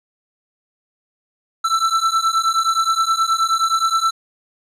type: beating tone pair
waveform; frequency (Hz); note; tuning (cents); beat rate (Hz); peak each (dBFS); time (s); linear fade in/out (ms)
square; 1327 / 1336.5; E6 / E6; +11 / +23; 9.5; -19; 1.64-4.11; 10
effects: low-pass 8000 Hz 12 dB/octave